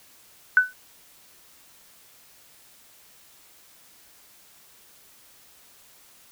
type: tone with exponential decay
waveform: sine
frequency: 1500 Hz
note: F#6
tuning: 23 cents sharp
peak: -9 dBFS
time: 0.57-0.73 s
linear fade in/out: 1 ms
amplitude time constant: 34 ms
effects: white hiss -54 dBFS RMS until 6.31 s